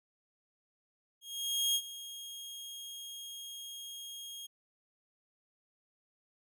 sawtooth tone with ADSR envelope, 3257 Hz, G#7, 34 cents flat, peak -24 dBFS, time 1.21-4.47 s, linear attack 540 ms, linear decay 60 ms, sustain -16 dB, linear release 13 ms, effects none

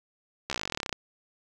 slowing click train, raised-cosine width 0.2 ms, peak -13 dBFS, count 20, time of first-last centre 0.5-0.928 s, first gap 14 ms, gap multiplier 1.05, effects none

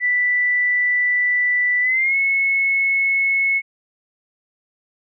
sine tone with pitch glide, 1975.5 to 2192 Hz, B6 to C#7, 0 to -20 cents, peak -15 dBFS, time 0-3.62 s, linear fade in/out 50 ms, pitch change +180 cents, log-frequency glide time 1.81-2.16 s, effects none

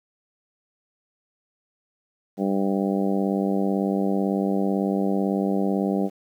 harmonic tone, 98 Hz, G2, in tune, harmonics 2 / 3 / 4 / 5 / 6 / 7 / 8, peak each -23 / -27 / -29 / -31 / -33 / -34 / -35 dBFS, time 2.37-6.1 s, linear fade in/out 50 ms, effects 9-bit

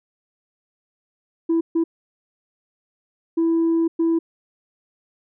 sine tone bursts at uneven times, 330.4 Hz, E4, 4 cents sharp, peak -14 dBFS, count 4, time 1.49-1.61 / 1.75-1.84 / 3.37-3.88 / 3.99-4.19 s, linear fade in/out 10 ms, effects tanh soft clip ceiling -14 dBFS

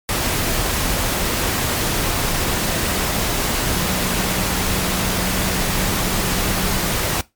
sine tone in noise, 185 Hz, F#3, in tune, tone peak -25 dBFS, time 3.67-6.91 s, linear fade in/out 0 ms, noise pink, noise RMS -20 dBFS, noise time 0.09-7.21 s, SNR -8 dB, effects noise-tail reverb RT60 0.2 s tail -19 dB re dry + MP3 96 kbps

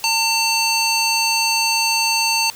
square tone with band-pass filter, 900 Hz, A5, 39 cents sharp, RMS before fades -18 dBFS, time 0.04-2.5 s, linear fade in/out 0 ms, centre 4800 Hz, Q 1.2, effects white hiss -39 dBFS RMS until 2.55 s

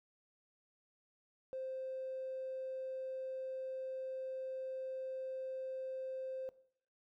triangle tone with tanh clipping, 523.3 Hz, C5, in tune, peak -39 dBFS, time 1.53-6.49 s, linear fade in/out 0 ms, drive 1 dB, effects noise-tail reverb RT60 0.6 s tail -18 dB re dry

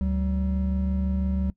triangle tone pair together, 72.1 / 190.33 Hz, D2 / F#3, -31 / +49 cents, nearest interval octave + perfect fourth, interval 1680 cents, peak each -23 / -24 dBFS, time 0.01-1.5 s, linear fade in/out 0 ms, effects noise-tail reverb RT60 0.1 s tail -20 dB re dry

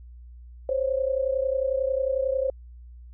sine tone pair together, 522.9 / 554 Hz, C5 / C#5, -1 / -1 cents, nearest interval minor second, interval 100 cents, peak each -24 / -27 dBFS, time 0.69-2.5 s, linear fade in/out 2 ms, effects added 60 Hz sine -42 dBFS peak until 3.13 s

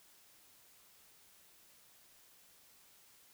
silence, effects white hiss -64 dBFS RMS until 3.33 s

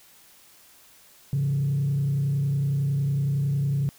sine tone with frequency modulation, 139.8 Hz, C#3, 15 cents sharp, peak -20 dBFS, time 1.33-3.89 s, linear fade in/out 0 ms, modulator 30.9 Hz, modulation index 0.45, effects tanh soft clip ceiling -18 dBFS + white hiss -54 dBFS RMS until 3.98 s

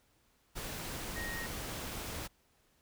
sine tone in noise, 1872 Hz, A#6, 7 cents sharp, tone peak -40 dBFS, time 1.15-1.47 s, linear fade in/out 20 ms, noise pink, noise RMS -41 dBFS, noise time 0.55-2.28 s, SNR -2 dB, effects pink hiss -71 dBFS RMS until 2.81 s

